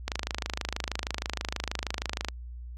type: click train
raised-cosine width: 0.2 ms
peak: -12 dBFS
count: 59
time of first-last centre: 0.08-2.285 s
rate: 26.3 Hz
effects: added 60 Hz sine -38 dBFS peak until 2.77 s + AAC 64 kbps